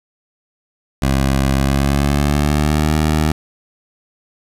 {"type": "tone with pitch glide", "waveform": "15% pulse", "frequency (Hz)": [67.5, 77.09], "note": ["C#2", "D#2"], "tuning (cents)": [-45, -15], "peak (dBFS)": -7, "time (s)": [1.02, 3.32], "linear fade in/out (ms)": 5, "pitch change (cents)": 230, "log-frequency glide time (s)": [1.55, 2.94], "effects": ["resampled to 32000 Hz", "7-bit"]}